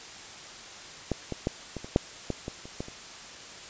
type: clicks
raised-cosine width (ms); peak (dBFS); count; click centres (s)
2; -13 / -18 / -12 / -21 / -26 / -6 / -15 / -20 / -29 / -19 / -29; 11; 1.117 / 1.323 / 1.471 / 1.767 / 1.845 / 1.961 / 2.303 / 2.481 / 2.655 / 2.805 / 2.884
effects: white hiss -44 dBFS RMS until 3.69 s + resampled to 16000 Hz